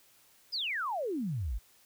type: exponential sweep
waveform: sine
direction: down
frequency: 5230 to 44.96 Hz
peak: -31 dBFS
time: 0.52-1.59 s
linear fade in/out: 20 ms
effects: white hiss -63 dBFS RMS until 1.85 s